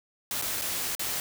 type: noise with dropouts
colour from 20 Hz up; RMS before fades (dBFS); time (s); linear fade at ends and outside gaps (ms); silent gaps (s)
white; -31; 0.31-1.2; 1; 0.415-0.422 / 0.614-0.619 / 0.951-0.994
effects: none